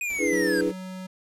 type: linear sweep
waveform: square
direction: down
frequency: 2500 to 1562 Hz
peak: -27 dBFS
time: 0.01-0.61 s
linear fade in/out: 2 ms
type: noise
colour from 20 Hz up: pink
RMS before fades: -46 dBFS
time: 0.1-0.71 s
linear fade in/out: 0 ms
type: chord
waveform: sine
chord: E dominant seventh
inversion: third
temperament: equal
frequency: 293.7 / 329.6 / 415.3 / 493.9 Hz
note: D4 / E4 / G#4 / B4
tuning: 0 / 0 / 0 / 0 cents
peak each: -27 dBFS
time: 0.18-0.73 s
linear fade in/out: 50 ms
type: tone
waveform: square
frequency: 186.2 Hz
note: F#3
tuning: 11 cents sharp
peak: -35 dBFS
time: 0.32-1.07 s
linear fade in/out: 10 ms
effects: low-pass 12000 Hz 12 dB/octave